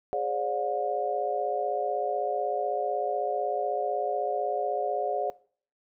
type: tone cluster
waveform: sine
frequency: 414.8 / 529 / 585 / 719 Hz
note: G#4 / C5 / D5 / F#5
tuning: -2 / +19 / -7 / -50 cents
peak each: -33 / -34 / -31 / -30 dBFS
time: 0.13-5.3 s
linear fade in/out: 0 ms
effects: noise-tail reverb RT60 0.5 s tail -22 dB re dry